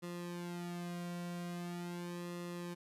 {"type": "tone with flanger", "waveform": "sawtooth", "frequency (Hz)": 174.61, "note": "F3", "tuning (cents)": 0, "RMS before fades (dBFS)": -43, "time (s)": [0.02, 2.75], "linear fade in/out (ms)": 20, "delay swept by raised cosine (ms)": [1.3, 2.4], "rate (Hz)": 0.42, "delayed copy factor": -0.8, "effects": ["resampled to 32000 Hz", "13-bit"]}